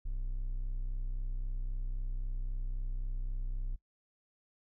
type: tone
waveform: triangle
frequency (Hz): 31.89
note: C1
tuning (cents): -44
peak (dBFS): -31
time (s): 0.05-3.76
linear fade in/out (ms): 10
effects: noise-tail reverb RT60 0.1 s tail -20 dB re dry

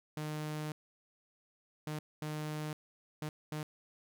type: tone bursts at uneven times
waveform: sawtooth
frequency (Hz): 152.6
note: D#3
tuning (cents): -33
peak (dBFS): -33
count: 5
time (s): 0.17-0.72 / 1.87-1.99 / 2.22-2.73 / 3.22-3.29 / 3.52-3.63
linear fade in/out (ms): 2
effects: none

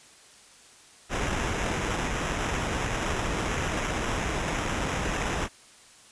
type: noise with sample-and-hold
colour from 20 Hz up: pink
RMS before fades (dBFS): -29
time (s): 1.09-5.49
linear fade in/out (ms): 50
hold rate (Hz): 4410
effects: white hiss -53 dBFS RMS until 6.11 s + resampled to 22050 Hz

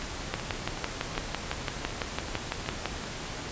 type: two click trains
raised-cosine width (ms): 0.3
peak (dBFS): -21 / -12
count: 9 / 16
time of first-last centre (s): 0.02-3.039 / 0.34-2.857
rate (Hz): 2.65 / 5.96
effects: pink hiss -37 dBFS RMS until 3.51 s + resampled to 16000 Hz

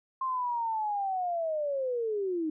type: linear sweep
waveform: sine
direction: down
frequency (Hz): 1062 to 303.3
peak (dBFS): -28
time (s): 0.21-2.5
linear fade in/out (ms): 5
effects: none

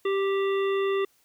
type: harmonic tone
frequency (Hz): 392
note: G4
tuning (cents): 0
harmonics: 1 / 3 / 5 / 7 / 9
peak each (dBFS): -23 / -33 / -37 / -40 / -42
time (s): 0.05-1.05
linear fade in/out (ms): 5
effects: white hiss -65 dBFS RMS until 1.24 s

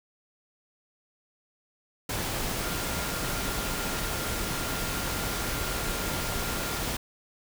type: tone in noise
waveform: sine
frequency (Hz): 1396.9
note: F6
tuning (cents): 0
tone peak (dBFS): -40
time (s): 2.62-6.81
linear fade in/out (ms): 5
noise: pink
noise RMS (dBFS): -31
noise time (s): 2.09-6.97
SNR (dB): -12
effects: none

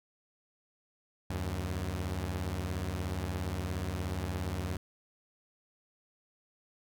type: beating tone pair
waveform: sawtooth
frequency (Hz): 76 / 93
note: D#2 / F#2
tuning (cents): -40 / +9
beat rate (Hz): 17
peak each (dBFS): -33 / -31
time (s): 1.3-4.77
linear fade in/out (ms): 5
effects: none

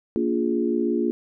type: chord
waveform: sine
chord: Bb dominant seventh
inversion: none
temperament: equal with one note detuned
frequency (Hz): 233.1 / 289.5 / 349.2 / 415.3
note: Bb3 / D4 / F4 / Ab4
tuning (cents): 0 / -25 / 0 / 0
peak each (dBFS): -25 / -27 / -24 / -28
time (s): 0.16-1.11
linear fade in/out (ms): 0
effects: none

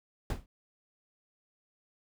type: noise with exponential decay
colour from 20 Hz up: brown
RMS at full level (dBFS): -25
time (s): 0.3-0.46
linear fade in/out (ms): 2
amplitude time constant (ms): 34
effects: none

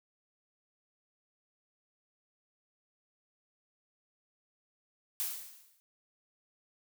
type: noise with exponential decay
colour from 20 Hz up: blue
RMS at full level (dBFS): -32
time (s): 5.2-5.8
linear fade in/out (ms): 0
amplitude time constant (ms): 130
effects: none

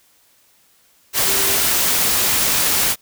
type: tone in noise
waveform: sine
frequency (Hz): 392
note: G4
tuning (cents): 0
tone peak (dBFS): -28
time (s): 1.24-1.59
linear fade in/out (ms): 50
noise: white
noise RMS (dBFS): -17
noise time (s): 1.13-2.96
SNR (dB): -14
effects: white hiss -56 dBFS RMS until 3.01 s

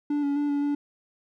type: tone with pitch steps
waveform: triangle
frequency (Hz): 291.9 / 283.5 / 291 / 286.1 / 288.7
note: D4 / C#4 / D4 / D4 / D4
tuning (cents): -10 / +39 / -16 / -45 / -30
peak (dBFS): -21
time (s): 0.1-0.75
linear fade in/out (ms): 5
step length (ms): 130
effects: none

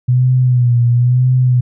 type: tone with vibrato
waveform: sine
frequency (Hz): 123.7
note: B2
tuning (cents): +3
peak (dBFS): -8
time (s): 0.08-1.61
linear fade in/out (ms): 10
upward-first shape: sine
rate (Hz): 1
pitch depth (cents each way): 58
effects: none

